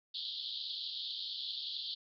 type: band-pass noise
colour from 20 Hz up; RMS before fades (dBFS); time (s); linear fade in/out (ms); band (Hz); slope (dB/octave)
pink; -41; 0.14-1.95; 10; 3200 to 4600; 96
effects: none